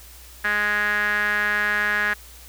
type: tone with band-pass filter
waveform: sawtooth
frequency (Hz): 207.7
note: G#3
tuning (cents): 0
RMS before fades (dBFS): -22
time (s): 0.44-2.14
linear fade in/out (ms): 10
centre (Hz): 1700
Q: 7.5
effects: added 60 Hz sine -45 dBFS peak until 2.48 s + white hiss -46 dBFS RMS until 2.48 s